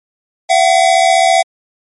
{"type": "tone pair together", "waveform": "square", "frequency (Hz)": [678, 753.2], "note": ["E5", "F#5"], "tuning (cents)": [49, 31], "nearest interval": "major second", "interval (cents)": 182, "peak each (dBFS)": -11, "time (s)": [0.49, 1.43], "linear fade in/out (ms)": 20, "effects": ["MP3 48 kbps"]}